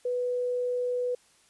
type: tone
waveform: sine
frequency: 493.9 Hz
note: B4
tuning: in tune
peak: -26 dBFS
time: 0.05-1.15 s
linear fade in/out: 5 ms
effects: white hiss -62 dBFS RMS until 1.49 s + resampled to 24000 Hz